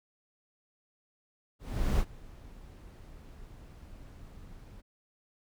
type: noise with ADSR envelope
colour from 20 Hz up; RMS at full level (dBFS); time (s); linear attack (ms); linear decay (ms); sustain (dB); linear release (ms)
brown; -26; 1.59-4.82; 400; 59; -23; 22
effects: none